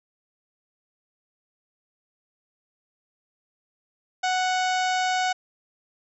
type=harmonic tone; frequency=740 Hz; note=F#5; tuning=in tune; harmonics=1 / 2 / 3 / 4 / 5 / 6 / 7 / 8 / 9 / 10; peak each=-23 / -29 / -33 / -35 / -37 / -39 / -40 / -41 / -42 / -43 dBFS; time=4.23-5.33 s; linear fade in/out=10 ms; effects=none